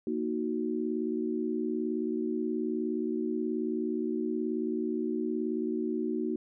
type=chord; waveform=sine; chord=D# minor; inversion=second; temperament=equal; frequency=233.1 / 311.1 / 370 Hz; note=A#3 / D#4 / F#4; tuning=0 / 0 / 0 cents; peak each=-33 dBFS; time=0.07-6.36 s; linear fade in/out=2 ms; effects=none